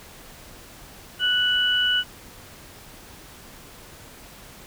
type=tone pair together; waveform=sine; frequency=1480 / 2957 Hz; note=F#6 / F#7; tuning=0 / -2 cents; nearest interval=octave; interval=1198 cents; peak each=-23 / -20 dBFS; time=1.19-2.04 s; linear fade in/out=50 ms; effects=pink hiss -45 dBFS RMS until 4.66 s